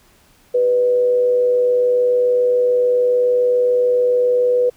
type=tone with frequency modulation; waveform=sine; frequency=493.9 Hz; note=B4; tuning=in tune; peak=-12 dBFS; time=0.54-4.7 s; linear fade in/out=10 ms; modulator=107 Hz; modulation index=0.22; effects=pink hiss -53 dBFS RMS until 4.76 s